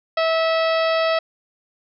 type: harmonic tone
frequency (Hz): 650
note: E5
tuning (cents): -24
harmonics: 1 / 2 / 3 / 4 / 5 / 6 / 7 / 8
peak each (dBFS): -18 / -24 / -28 / -30 / -32 / -34 / -35 / -36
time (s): 0.17-1.19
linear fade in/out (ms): 5
effects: none